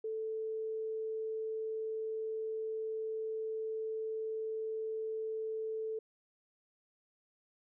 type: tone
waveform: sine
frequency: 440.2 Hz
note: A4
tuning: 1 cent sharp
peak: -35 dBFS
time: 0.04-5.99 s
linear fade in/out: 5 ms
effects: none